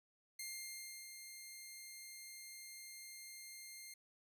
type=tone with ADSR envelope; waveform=10% pulse; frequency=2112 Hz; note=C7; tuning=16 cents sharp; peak=-35 dBFS; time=0.39-3.94 s; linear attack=5 ms; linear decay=670 ms; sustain=-7 dB; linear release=5 ms; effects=none